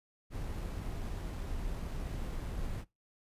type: noise with sample-and-hold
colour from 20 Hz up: brown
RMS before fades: -38 dBFS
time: 0.3-2.85 s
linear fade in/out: 50 ms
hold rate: 11025 Hz
effects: noise-tail reverb RT60 0.2 s tail -21 dB re dry + resampled to 32000 Hz